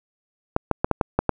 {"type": "clicks", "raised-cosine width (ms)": 1, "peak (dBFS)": -4, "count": 7, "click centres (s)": [0.564, 0.713, 0.845, 0.913, 1.012, 1.19, 1.293], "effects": []}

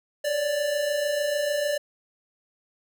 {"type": "tone pair together", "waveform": "square", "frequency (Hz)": [562, 588.7], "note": ["C#5", "D5"], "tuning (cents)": [24, 4], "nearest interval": "minor second", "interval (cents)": 80, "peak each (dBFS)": [-32, -25], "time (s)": [0.24, 1.78], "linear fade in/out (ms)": 10, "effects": []}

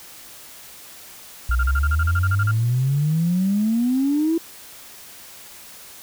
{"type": "exponential sweep", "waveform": "sine", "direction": "up", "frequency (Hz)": [58.27, 336], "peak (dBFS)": -16, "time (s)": [1.49, 4.38], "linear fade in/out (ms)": 5}
{"type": "tone bursts", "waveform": "sine", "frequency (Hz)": 1395, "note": "F6", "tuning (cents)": -2, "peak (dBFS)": -20, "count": 13, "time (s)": [1.51, 2.513], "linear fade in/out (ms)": 5, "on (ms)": 43, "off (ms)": 37}
{"effects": ["tanh soft clip ceiling -11 dBFS", "white hiss -42 dBFS RMS until 6.02 s"]}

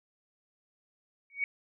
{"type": "tone with exponential growth", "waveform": "sine", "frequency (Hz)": 2242, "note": "C#7", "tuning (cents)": 19, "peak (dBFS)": -23, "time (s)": [1.3, 1.44], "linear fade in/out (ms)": 1, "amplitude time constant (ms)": 30, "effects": []}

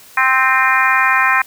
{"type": "harmonic tone with a mistuned harmonic", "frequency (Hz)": 261.6, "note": "C4", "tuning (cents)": 0, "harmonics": [3, 4, 5, 6, 7, 8, 9], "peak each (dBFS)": [-22, -16, -19, -18, -16, -22, -19], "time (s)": [0.17, 1.42], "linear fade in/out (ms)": 5, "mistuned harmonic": 9, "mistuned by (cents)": 49, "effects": ["white hiss -42 dBFS RMS until 1.46 s"]}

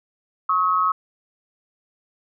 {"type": "tone pair together", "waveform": "sine", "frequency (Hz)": [1099, 1276.8], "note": ["C#6", "D#6"], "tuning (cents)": [-15, 44], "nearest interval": "minor third", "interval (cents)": 259, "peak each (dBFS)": [-20, -19], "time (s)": [0.49, 0.92], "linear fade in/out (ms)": 5, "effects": []}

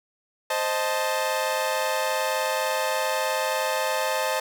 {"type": "chord", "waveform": "sawtooth", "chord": "A diminished", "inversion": "first", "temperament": "equal", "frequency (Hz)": [523.3, 622.3, 880], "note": ["C5", "Eb5", "A5"], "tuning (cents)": [0, 0, 0], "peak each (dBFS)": -24, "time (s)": [0.5, 4.4], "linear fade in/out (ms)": 5, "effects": []}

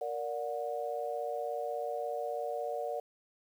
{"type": "chord", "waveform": "sine", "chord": "Bb augmented", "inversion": "none", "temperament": "just", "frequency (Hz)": [466.2, 582.7, 728.4], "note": ["Bb4", "D5", "F#5"], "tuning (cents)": [0, -14, -27], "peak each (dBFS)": [-38, -37, -38], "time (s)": [0.01, 3], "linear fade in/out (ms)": 5, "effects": ["10-bit"]}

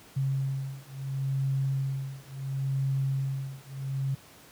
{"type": "beating tone pair", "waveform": "sine", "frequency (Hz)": [135, 135.72], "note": ["C#3", "C#3"], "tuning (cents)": [-45, -36], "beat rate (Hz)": 0.72, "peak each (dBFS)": -30, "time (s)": [0.16, 4.15], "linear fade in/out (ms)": 10, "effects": ["pink hiss -53 dBFS RMS until 4.51 s", "high-pass 80 Hz 12 dB/octave"]}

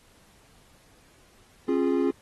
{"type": "chord", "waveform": "triangle", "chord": "Db major", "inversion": "none", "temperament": "equal with one note detuned", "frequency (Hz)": [270.7, 349.2, 415.3], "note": ["Db4", "F4", "Ab4"], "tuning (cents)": [-41, 0, 0], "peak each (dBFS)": [-23, -24, -25], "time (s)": [1.68, 2.11], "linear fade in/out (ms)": 5, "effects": ["pink hiss -59 dBFS RMS until 2.21 s", "AAC 32 kbps"]}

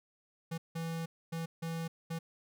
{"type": "tone bursts at uneven times", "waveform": "square", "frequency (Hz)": 164.81, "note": "E3", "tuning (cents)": 0, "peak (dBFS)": -36, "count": 5, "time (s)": [[0.51, 0.58], [0.75, 1.06], [1.32, 1.46], [1.62, 1.88], [2.1, 2.19]], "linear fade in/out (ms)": 10, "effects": []}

